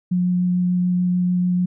sine tone with vibrato, 179.5 Hz, F3, 48 cents sharp, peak -16 dBFS, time 0.11-1.66 s, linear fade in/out 10 ms, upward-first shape triangle, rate 6.8 Hz, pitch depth 9 cents each way, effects none

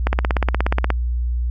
click train, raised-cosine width 0.5 ms, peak -3 dBFS, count 15, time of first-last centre 0.07-0.903 s, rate 16.8 Hz, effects added 60 Hz sine -18 dBFS peak until 1.5 s

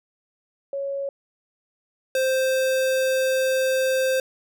sine / square tone pair in turn, 554.4 / 523.3 Hz, C#5 / C5, 0 / 0 cents, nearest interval minor second, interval 100 cents, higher first, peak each -25 / -20 dBFS, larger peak second, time 0.73-1.09 / 2.15-4.2 s, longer second, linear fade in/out 2 ms, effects none

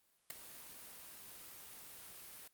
white noise with ADSR envelope, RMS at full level -39 dBFS, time 0.3-2.48 s, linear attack 5 ms, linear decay 6 ms, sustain -14 dB, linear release 8 ms, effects white hiss -75 dBFS RMS until 2.53 s + Opus 32 kbps

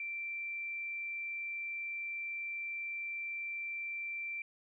sine tone, 2349 Hz, D7, in tune, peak -37 dBFS, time 0-4.42 s, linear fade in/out 2 ms, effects 13-bit

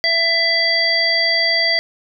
harmonic tone, 666 Hz, E5, 18 cents sharp, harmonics 1 / 3 / 5 / 7, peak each -23 / -17 / -27 / -17 dBFS, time 0.04-1.79 s, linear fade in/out 0 ms, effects none

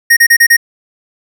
square tone bursts, 1864.7 Hz, A#6, in tune, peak -4 dBFS, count 5, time 0.1-0.568 s, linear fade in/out 10 ms, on 68 ms, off 32 ms, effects none

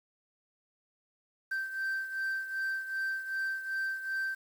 sine beating tone pair, 1559 / 1561.6 Hz, G6 / G6, -10 / -7 cents, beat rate 2.6 Hz, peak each -31 / -36 dBFS, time 1.51-4.35 s, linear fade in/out 10 ms, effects tanh soft clip ceiling -29 dBFS + 9-bit

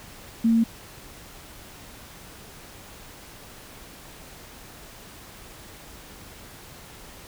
sine tone, 227.9 Hz, A#3, 39 cents flat, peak -16 dBFS, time 0.44-0.64 s, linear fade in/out 10 ms, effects pink hiss -45 dBFS RMS until 7.27 s

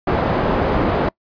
white low-pass noise, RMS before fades -18 dBFS, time 0.07-1.09 s, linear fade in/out 5 ms, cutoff 720 Hz, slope 12 dB/octave, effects noise-tail reverb RT60 0.1 s tail -25 dB re dry + resampled to 11025 Hz

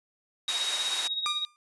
white band-pass noise, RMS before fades -34 dBFS, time 0.48-1.08 s, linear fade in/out 10 ms, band 600 to 7800 Hz, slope 12 dB/octave
sine tone with tremolo, 3779 Hz, A#7, 23 cents sharp, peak -26 dBFS, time 0.48-1.45 s, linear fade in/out 0 ms, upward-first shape sine, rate 16 Hz, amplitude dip 60%
sawtooth tone with exponential decay, 1200 Hz, D6, 37 cents sharp, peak -22 dBFS, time 1.26-1.56 s, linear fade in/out 0 ms, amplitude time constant 64 ms
effects resampled to 24000 Hz

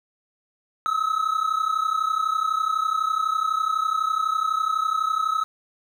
triangle tone pair together, 1271 / 1303 Hz, D#6 / E6, +36 / -20 cents, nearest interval unison, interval 44 cents, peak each -22 dBFS, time 0.86-5.44 s, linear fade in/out 0 ms, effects none

